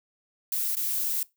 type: noise with dropouts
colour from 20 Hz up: violet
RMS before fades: -28 dBFS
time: 0.52-1.23 s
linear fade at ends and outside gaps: 2 ms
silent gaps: 0.753-0.768 s
effects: noise-tail reverb RT60 0.2 s tail -21 dB re dry